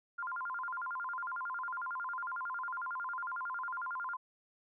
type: tone with vibrato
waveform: sine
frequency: 1200 Hz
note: D6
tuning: 37 cents sharp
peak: -36 dBFS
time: 0.18-4.17 s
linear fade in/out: 10 ms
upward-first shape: square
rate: 11 Hz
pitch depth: 270 cents each way
effects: none

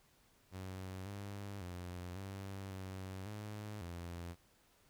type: tone with pitch steps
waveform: sawtooth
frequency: 94 / 100.4 / 89.2 / 97.4 / 94.8 / 105 / 86.3 Hz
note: F#2 / G2 / F2 / G2 / F#2 / G#2 / F2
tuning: +28 / +42 / +37 / -11 / +43 / +19 / -20 cents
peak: -40 dBFS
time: 0.51-4.36 s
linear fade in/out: 50 ms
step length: 550 ms
effects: pink hiss -70 dBFS RMS until 4.89 s

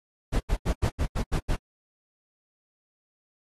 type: noise bursts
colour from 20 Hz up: brown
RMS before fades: -24 dBFS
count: 8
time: 0.32-1.565 s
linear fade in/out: 20 ms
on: 83 ms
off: 83 ms
effects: AAC 32 kbps

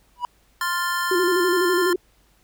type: tone with exponential growth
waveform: triangle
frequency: 976 Hz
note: B5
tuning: 21 cents flat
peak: -16 dBFS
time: 0.16-0.25 s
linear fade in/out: 1 ms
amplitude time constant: 18 ms
type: chord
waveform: square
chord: F major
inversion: second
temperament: equal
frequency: 1046.5 / 1396.9 / 1760 Hz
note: C6 / F6 / A6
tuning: 0 / 0 / 0 cents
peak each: -26 / -28 / -28 dBFS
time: 0.61-1.93 s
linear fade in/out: 2 ms
type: tone with vibrato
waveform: sine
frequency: 360.2 Hz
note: F#4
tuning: 46 cents flat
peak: -18 dBFS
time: 1.11-1.96 s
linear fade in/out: 5 ms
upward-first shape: square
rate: 12 Hz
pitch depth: 60 cents each way
effects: added 50 Hz sine -61 dBFS peak until 2.43 s + pink hiss -61 dBFS RMS until 2.43 s

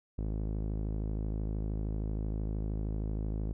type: tone with low-pass filter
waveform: sawtooth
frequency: 53 Hz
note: G#1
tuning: 36 cents sharp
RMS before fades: -34 dBFS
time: 0.18-3.53 s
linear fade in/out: 5 ms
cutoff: 380 Hz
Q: 0.85
effects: none

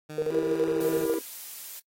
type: tone with pitch glide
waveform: 15% pulse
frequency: 153 to 161.07 Hz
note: D#3 to E3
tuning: -29 to -40 cents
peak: -31 dBFS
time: 0.09-1.05 s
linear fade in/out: 10 ms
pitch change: +89 cents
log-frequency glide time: 0.26-0.34 s
type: tone with tremolo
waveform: sine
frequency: 466.2 Hz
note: A#4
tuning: in tune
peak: -23 dBFS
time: 0.18-1.15 s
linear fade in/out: 2 ms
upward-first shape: square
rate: 12 Hz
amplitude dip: 80%
type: chord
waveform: triangle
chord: E diminished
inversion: none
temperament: just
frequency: 329.6 / 395.6 / 474.7 Hz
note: E4 / G4 / Bb4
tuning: 0 / +16 / +31 cents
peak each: -27 / -31 / -30 dBFS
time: 0.31-1.19 s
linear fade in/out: 5 ms
type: noise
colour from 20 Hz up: blue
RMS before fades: -40 dBFS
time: 0.8-1.8 s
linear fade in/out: 10 ms
effects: noise-tail reverb RT60 0.1 s tail -26 dB re dry + AAC 48 kbps

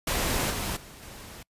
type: noise with level steps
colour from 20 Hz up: pink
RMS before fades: -27 / -31 / -47 / -44 dBFS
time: 0.07-1.43 s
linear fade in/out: 5 ms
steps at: 0.5 / 0.76 / 1.02 s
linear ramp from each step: 10 ms
effects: noise-tail reverb RT60 0.1 s tail -26 dB re dry + resampled to 32000 Hz

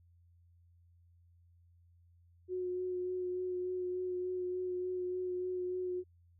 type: tone with vibrato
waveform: sine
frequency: 364.2 Hz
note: F#4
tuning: 27 cents flat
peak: -34 dBFS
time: 2.48-6.04 s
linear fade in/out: 50 ms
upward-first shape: sine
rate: 3.4 Hz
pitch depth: 15 cents each way
effects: added 86 Hz sine -62 dBFS peak until 6.39 s

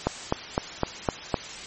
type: click train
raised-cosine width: 1 ms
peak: -7 dBFS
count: 6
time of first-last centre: 0.07-1.342 s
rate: 3.93 Hz
effects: white hiss -38 dBFS RMS until 1.66 s + MP3 32 kbps

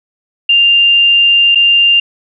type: tone with dropouts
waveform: sine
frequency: 2794 Hz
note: F7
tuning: in tune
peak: -5 dBFS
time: 0.49-2 s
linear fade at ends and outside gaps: 5 ms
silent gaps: 1.549-1.555 s
effects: none

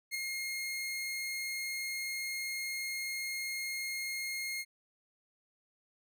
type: tone with ADSR envelope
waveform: sawtooth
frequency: 2141 Hz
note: C7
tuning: 39 cents sharp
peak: -28 dBFS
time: 0.11-4.65 s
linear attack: 38 ms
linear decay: 5 ms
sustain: -4 dB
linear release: 46 ms
effects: none

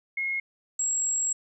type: tone pair in turn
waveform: sine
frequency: 2158 / 7628 Hz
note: C#7 / A#8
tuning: -47 / +39 cents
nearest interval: octave + minor seventh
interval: 2186 cents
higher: second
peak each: -26 / -24 dBFS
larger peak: second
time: 0.17-0.4 / 0.79-1.33 s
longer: second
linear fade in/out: 5 ms
effects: none

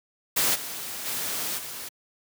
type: noise with level steps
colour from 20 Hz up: white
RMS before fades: -23 / -35 / -30 / -37 dBFS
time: 0.36-1.89 s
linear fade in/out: 10 ms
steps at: 0.54 / 1.05 / 1.57 s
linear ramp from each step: 20 ms
effects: high-pass 100 Hz 12 dB/octave

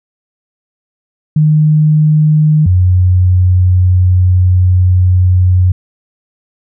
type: tone pair in turn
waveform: sine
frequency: 153.3 / 91.15 Hz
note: D#3 / F#2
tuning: -25 / -25 cents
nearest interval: major sixth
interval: 900 cents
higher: first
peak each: -5 dBFS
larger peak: neither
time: 1.36-2.66 / 2.66-5.72 s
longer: second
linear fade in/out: 5 ms
effects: none

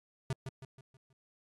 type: tone with echo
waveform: square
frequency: 132.4 Hz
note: C3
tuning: 21 cents sharp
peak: -32 dBFS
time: 0.3-0.33 s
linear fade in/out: 2 ms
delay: 160 ms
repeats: 5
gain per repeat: -7 dB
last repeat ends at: 1.13 s
effects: AAC 32 kbps

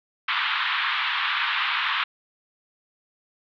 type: band-pass noise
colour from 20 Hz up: pink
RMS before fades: -25 dBFS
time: 0.28-2.04 s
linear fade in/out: 5 ms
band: 1000 to 3700 Hz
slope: 48 dB/octave
effects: none

